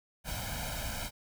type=noise with comb filter; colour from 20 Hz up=pink; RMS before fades=-37 dBFS; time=0.24-1.11 s; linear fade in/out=50 ms; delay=1.3 ms; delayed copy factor=+0.9; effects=none